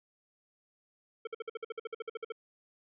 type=tone bursts; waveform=square; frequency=451.6 Hz; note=A4; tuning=45 cents sharp; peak=-36 dBFS; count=15; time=1.25-2.322 s; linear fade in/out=5 ms; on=22 ms; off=53 ms; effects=resampled to 8000 Hz + 13-bit